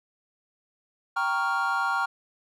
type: chord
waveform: triangle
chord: G half-diminished seventh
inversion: none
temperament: equal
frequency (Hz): 784 / 932.3 / 1108.7 / 1396.9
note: G5 / Bb5 / Db6 / F6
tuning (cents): 0 / 0 / 0 / 0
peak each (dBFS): -29 / -29 / -28 / -25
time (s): 1.16-2.06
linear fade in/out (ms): 10
effects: none